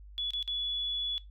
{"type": "tone with dropouts", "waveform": "sine", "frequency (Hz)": 3414, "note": "G#7", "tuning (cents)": 47, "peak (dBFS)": -31, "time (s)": [0.18, 1.18], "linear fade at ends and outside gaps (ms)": 0, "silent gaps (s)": [[0.306, 0.335], [0.427, 0.477]], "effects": ["noise-tail reverb RT60 0.2 s tail -20 dB re dry", "added 50 Hz sine -47 dBFS peak until 1.3 s"]}